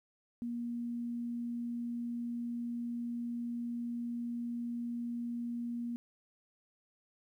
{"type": "tone", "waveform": "sine", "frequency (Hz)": 237.5, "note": "A#3", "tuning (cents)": 33, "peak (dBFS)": -35, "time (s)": [0.42, 5.96], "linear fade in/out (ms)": 0, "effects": ["12-bit"]}